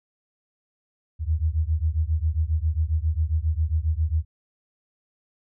sine beating tone pair, 75.9 / 83.3 Hz, D#2 / E2, -42 / +19 cents, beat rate 7.4 Hz, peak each -23 / -24 dBFS, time 1.19-4.25 s, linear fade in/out 50 ms, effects none

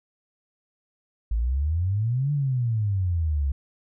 sine exponential two-way sweep, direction up then down, 52.3 to 148.2 to 67 Hz, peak -21 dBFS, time 1.31-3.52 s, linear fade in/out 5 ms, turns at 2.32 s, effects none

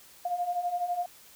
sine beating tone pair, 698 / 710 Hz, F5 / F5, -1 / +28 cents, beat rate 12 Hz, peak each -34 / -29 dBFS, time 0.25-1.06 s, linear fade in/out 5 ms, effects white hiss -54 dBFS RMS until 1.35 s

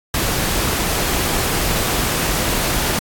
pink noise, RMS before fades -19 dBFS, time 0.14-2.99 s, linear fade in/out 2 ms, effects AAC 64 kbps

